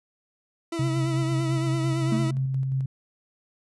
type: tone with vibrato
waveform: 40% pulse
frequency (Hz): 328.7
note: E4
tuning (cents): -5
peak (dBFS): -27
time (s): 0.72-2.31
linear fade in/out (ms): 5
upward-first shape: triangle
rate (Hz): 8.9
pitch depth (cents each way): 48
type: tone with tremolo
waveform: sine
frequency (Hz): 133.2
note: C3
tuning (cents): +31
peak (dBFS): -22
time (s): 0.79-2.86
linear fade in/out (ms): 5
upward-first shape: square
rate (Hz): 5.7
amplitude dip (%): 25
type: tone with exponential decay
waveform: triangle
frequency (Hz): 220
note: A3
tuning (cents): 0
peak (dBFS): -18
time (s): 2.12-2.53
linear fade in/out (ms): 2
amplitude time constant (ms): 89
effects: resampled to 24000 Hz